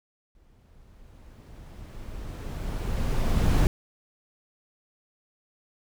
brown noise with exponential growth, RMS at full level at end -19 dBFS, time 0.35-3.67 s, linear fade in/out 1 ms, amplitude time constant 720 ms, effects none

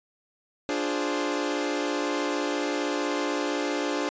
sawtooth chord, D half-diminished seventh, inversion none, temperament equal, 293.7 / 349.2 / 415.3 / 523.3 Hz, D4 / F4 / Ab4 / C5, 0 / 0 / 0 / 0 cents, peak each -25 / -29 / -29 / -29 dBFS, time 0.69-4.09 s, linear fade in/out 0 ms, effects resampled to 16000 Hz

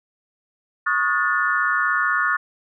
sine chord, D# half-diminished seventh, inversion third, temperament equal with one note detuned, 1108.7 / 1244.5 / 1442.8 / 1760 Hz, C#6 / D#6 / F#6 / A6, 0 / 0 / -44 / 0 cents, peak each -25 / -25 / -21 / -23 dBFS, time 0.86-2.37 s, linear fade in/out 10 ms, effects none

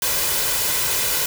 white noise with comb filter, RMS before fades -21 dBFS, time 0.02-1.26 s, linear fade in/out 2 ms, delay 2 ms, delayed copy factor +0.5, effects none

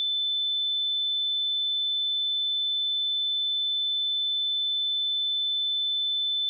sine tone, 3520 Hz, A7, in tune, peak -24 dBFS, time 0-6.49 s, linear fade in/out 0 ms, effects none

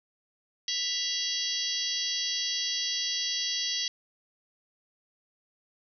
harmonic tone with a mistuned harmonic, 659.3 Hz, E5, in tune, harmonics 3 / 4 / 5 / 6 / 7 / 8 / 9, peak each -40 / -39 / -34 / -36 / -34 / -36 / -36 dBFS, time 0.68-3.88 s, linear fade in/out 2 ms, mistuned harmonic 4, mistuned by +120 cents, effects none

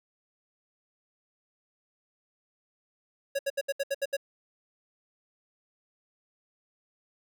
square tone bursts, 554.4 Hz, C#5, in tune, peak -27 dBFS, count 8, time 3.35-4.168 s, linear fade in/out 10 ms, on 41 ms, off 70 ms, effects none

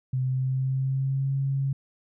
sine tone with pitch glide, 129.2 to 136.57 Hz, C3 to C#3, -21 to -25 cents, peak -23 dBFS, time 0.13-1.73 s, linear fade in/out 5 ms, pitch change +96 cents, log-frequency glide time 0.23-1.34 s, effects none

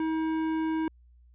sine tone with tanh clipping, 318.8 Hz, D#4, 42 cents sharp, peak -28 dBFS, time 0-0.88 s, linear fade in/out 2 ms, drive 14 dB, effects added 60 Hz sine -54 dBFS peak until 1.34 s + resampled to 8000 Hz

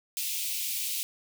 white high-pass noise, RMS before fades -32 dBFS, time 0.17-1.03 s, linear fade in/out 0 ms, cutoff 2300 Hz, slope 48 dB/octave, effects none

